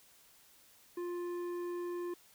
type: tone with tanh clipping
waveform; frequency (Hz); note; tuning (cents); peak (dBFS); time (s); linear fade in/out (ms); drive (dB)
sine; 350.6; F4; +7; -38; 0.97-2.14; 5; 10
effects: white hiss -63 dBFS RMS until 2.34 s